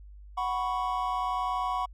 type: chord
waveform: triangle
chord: F# suspended fourth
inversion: none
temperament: equal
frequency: 740 / 987.8 / 1108.7 Hz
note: F#5 / B5 / C#6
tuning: 0 / 0 / 0 cents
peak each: -30 dBFS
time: 0.37-1.86 s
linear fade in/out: 10 ms
effects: added 50 Hz sine -45 dBFS peak until 1.93 s